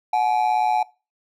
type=ring-modulated tone; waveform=triangle; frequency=794 Hz; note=G5; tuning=22 cents sharp; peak=-12 dBFS; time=0.13-0.83 s; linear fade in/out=5 ms; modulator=58.5 Hz; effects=noise-tail reverb RT60 0.3 s tail -22 dB re dry